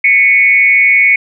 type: tone with frequency modulation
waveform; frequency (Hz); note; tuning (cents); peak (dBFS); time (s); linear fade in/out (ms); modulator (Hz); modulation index
sine; 2217; C#7; 0; -5; 0.04-1.16; 5; 202; 0.6
effects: none